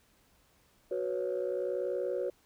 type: chord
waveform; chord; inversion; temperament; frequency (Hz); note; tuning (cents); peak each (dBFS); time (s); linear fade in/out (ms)
sine; F# suspended fourth; none; equal; 370 / 493.9 / 554.4; F#4 / B4 / C#5; 0 / 0 / 0; -34; 0.91-2.3; 5
effects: tanh soft clip ceiling -24 dBFS + pink hiss -67 dBFS RMS until 2.45 s